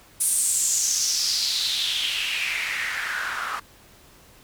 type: noise with band-pass filter sweep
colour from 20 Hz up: white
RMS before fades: -25 dBFS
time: 0.2-3.6 s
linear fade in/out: 10 ms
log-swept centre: 9700 to 1200 Hz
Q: 4.7
effects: pink hiss -52 dBFS RMS until 4.43 s